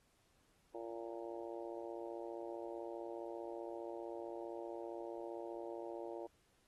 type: harmonic tone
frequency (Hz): 115.3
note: A#2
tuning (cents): -19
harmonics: 3 / 4 / 5 / 6 / 7 / 8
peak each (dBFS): -47 / -50 / -49 / -54 / -56 / -57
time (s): 0.74-6.27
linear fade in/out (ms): 10
effects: pink hiss -75 dBFS RMS until 6.67 s + AAC 32 kbps